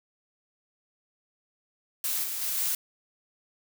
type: noise with level steps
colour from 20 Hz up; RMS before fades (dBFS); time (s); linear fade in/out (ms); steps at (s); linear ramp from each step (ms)
blue; -29 / -33 / -30 / -28; 2.04-2.75; 2; 2.23 / 2.41 / 2.57; 10
effects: none